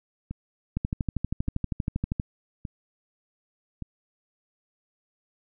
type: two click trains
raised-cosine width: 5 ms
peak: -14 / -21 dBFS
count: 19 / 4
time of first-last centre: 0.77-2.199 / 0.31-3.823 s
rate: 12.6 / 0.854 Hz
effects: none